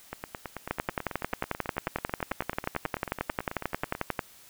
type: two click trains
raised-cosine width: 0.5 ms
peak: -19 / -12 dBFS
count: 36 / 40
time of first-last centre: 0.13-3.951 / 0.71-4.192 s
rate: 9.16 / 11.2 Hz
effects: white hiss -54 dBFS RMS until 4.49 s